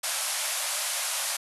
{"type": "band-pass noise", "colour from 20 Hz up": "white", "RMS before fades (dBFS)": -30, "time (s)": [0.03, 1.37], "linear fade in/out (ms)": 10, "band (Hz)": [550, 12000], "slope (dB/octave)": 96, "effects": []}